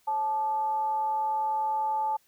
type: tone with frequency modulation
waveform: sine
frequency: 870 Hz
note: A5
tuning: 20 cents flat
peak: -25 dBFS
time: 0.07-2.17 s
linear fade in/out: 10 ms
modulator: 327 Hz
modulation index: 0.26
effects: white hiss -66 dBFS RMS until 2.27 s